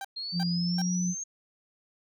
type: tone bursts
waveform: 30% pulse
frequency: 784 Hz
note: G5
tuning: in tune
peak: -32 dBFS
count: 3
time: 0.01-0.818 s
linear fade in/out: 2 ms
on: 36 ms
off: 350 ms
type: linear sweep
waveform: sine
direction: up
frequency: 4187 to 6480 Hz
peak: -33 dBFS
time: 0.16-1.24 s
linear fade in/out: 10 ms
type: tone with pitch glide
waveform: sine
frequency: 174.61 to 179 Hz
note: F3 to F3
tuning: 0 to +43 cents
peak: -26 dBFS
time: 0.32-1.15 s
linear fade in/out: 50 ms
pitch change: +43 cents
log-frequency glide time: 0.64-0.79 s
effects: none

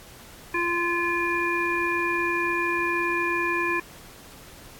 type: harmonic tone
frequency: 345.2 Hz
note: F4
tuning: 20 cents flat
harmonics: 1 / 3 / 5 / 7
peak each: -28 / -28 / -28 / -28 dBFS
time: 0.54-3.8 s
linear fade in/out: 5 ms
effects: pink hiss -47 dBFS RMS until 4.79 s + AAC 64 kbps

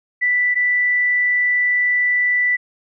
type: tone pair in turn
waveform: sine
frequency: 1975.5 / 1975.5 Hz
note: B6 / B6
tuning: 0 / 0 cents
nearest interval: unison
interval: 0 cents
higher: neither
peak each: -14 dBFS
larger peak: neither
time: 0.21-0.55 / 0.55-2.57 s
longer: second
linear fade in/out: 20 ms
effects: none

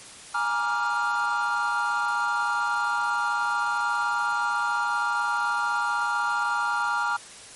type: chord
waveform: triangle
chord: Bb dominant seventh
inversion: third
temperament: equal with one note detuned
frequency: 830.6 / 946.4 / 1174.7 / 1396.9 Hz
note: Ab5 / Bb5 / D6 / F6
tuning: 0 / +26 / 0 / 0 cents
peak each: -29 / -27 / -29 / -24 dBFS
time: 0.34-7.17 s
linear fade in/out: 10 ms
effects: white hiss -44 dBFS RMS until 7.55 s + MP3 48 kbps

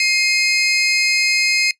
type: tone pair together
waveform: 25% pulse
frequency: 2121 / 2522 Hz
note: C7 / D#7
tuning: +23 / +23 cents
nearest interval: minor third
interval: 300 cents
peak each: -13 dBFS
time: 0-1.71 s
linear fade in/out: 2 ms
effects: noise-tail reverb RT60 0.1 s tail -20 dB re dry + resampled to 24000 Hz

